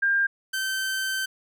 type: tone pair in turn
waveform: sine / sawtooth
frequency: 1600 / 1546.4 Hz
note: G6 / G6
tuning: +35 / -24 cents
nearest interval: minor second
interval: 59 cents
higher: first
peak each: -19 / -22 dBFS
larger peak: first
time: 0.02-0.27 / 0.53-1.26 s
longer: second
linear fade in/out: 10 ms
effects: none